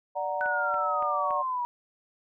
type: chord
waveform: sine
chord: D augmented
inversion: none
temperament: equal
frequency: 587.3 / 740 / 932.3 Hz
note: D5 / F#5 / A#5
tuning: 0 / 0 / 0 cents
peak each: -32 / -32 / -32 dBFS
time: 0.15-1.43 s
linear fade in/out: 20 ms
type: linear sweep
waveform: sine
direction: down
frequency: 1500 to 957 Hz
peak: -27 dBFS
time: 0.41-1.65 s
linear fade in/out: 0 ms
type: click train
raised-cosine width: 0.5 ms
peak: -28 dBFS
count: 4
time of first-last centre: 0.46-1.307 s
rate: 3.54 Hz
effects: none